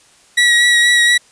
30% pulse tone with vibrato, 1921 Hz, B6, 48 cents flat, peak -6 dBFS, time 0.37-1.18 s, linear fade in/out 10 ms, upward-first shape sine, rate 4.2 Hz, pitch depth 21 cents each way, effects white hiss -49 dBFS RMS until 1.31 s + resampled to 22050 Hz

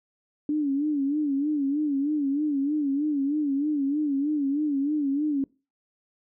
sine tone with vibrato, 288.4 Hz, D4, 31 cents flat, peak -22 dBFS, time 0.49-5.44 s, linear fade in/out 2 ms, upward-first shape sine, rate 3.2 Hz, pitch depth 100 cents each way, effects noise-tail reverb RT60 0.3 s tail -22 dB re dry

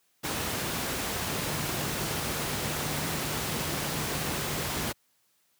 sine tone in noise, 150 Hz, D3, 37 cents sharp, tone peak -39 dBFS, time 1.3-4.86 s, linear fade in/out 20 ms, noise pink, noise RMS -31 dBFS, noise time 0.23-4.93 s, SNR -11 dB, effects white hiss -70 dBFS RMS until 5.59 s + high-pass 80 Hz 12 dB/octave

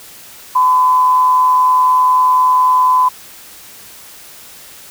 sine tone with amplitude modulation, 1012 Hz, B5, 42 cents sharp, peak -6 dBFS, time 0.55-3.09 s, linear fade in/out 10 ms, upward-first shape sine, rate 150 Hz, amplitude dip 35%, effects white hiss -37 dBFS RMS until 4.9 s

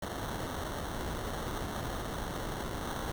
pink noise with sample-and-hold, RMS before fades -37 dBFS, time 0.02-3.12 s, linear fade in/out 5 ms, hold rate 2450 Hz, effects none

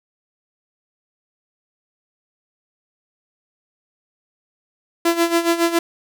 sawtooth tone with tremolo, 337.6 Hz, E4, 41 cents sharp, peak -9 dBFS, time 5.05-5.79 s, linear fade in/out 5 ms, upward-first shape sine, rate 7.2 Hz, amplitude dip 75%, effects none

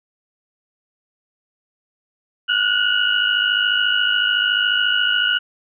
sine tone cluster, 1436 / 1490 / 2848 / 2949 Hz, F6 / F#6 / F7 / F#7, +48 / +12 / +33 / -6 cents, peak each -21 dBFS, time 2.48-5.39 s, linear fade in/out 20 ms, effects none

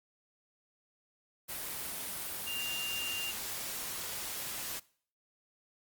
sine tone in noise, 2794 Hz, F7, in tune, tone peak -36 dBFS, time 2.46-3.32 s, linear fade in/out 20 ms, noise white, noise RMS -39 dBFS, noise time 1.48-4.8 s, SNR 0 dB, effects noise-tail reverb RT60 0.5 s tail -21 dB re dry + Opus 32 kbps

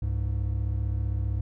triangle tone pair together, 66.5 / 101.9 Hz, C2 / G#2, +29 / -32 cents, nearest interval perfect fifth, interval 739 cents, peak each -26 dBFS, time 0.02-1.41 s, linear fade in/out 5 ms, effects none

